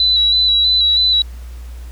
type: tone with vibrato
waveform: sine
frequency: 3951 Hz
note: B7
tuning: in tune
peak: -10 dBFS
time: 0-1.22 s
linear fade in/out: 2 ms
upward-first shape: square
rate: 3.1 Hz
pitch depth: 23 cents each way
effects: added 60 Hz sine -28 dBFS peak until 1.91 s + pink hiss -46 dBFS RMS until 1.91 s